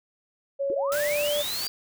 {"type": "tone with pitch glide", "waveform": "sine", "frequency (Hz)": [554.4, 587.4], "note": ["C#5", "D5"], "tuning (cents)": [0, 0], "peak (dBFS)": -24, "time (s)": [0.59, 1.43], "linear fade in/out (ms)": 20, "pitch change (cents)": 100, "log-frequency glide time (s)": [0.9, 0.96]}
{"type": "linear sweep", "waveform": "sine", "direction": "up", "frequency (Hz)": [311.1, 4764], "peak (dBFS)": -30, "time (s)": [0.7, 1.68], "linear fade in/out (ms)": 0}
{"type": "noise", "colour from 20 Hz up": "white", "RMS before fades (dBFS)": -33, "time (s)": [0.92, 1.67], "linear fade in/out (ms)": 0}
{"effects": []}